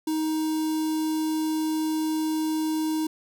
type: tone with notch filter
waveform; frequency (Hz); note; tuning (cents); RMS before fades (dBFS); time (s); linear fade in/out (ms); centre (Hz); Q
square; 313.8; D#4; +15; -26; 0.07-3.07; 5; 1900; 0.63
effects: none